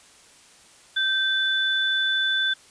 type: tone pair together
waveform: sine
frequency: 1559 / 3496 Hz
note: G6 / A7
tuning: -10 / -12 cents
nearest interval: octave + major second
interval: 1398 cents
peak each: -23 dBFS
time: 0.96-2.54 s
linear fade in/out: 10 ms
effects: white hiss -52 dBFS RMS until 2.7 s + resampled to 22050 Hz